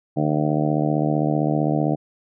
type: harmonic tone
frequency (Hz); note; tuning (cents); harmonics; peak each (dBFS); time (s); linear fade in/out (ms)
75.5; D2; +48; 2 / 3 / 4 / 5 / 6 / 7 / 8 / 9 / 10; -22 / -27 / -23 / -33 / -31 / -31 / -30 / -28 / -31; 0.16-1.96; 20
effects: none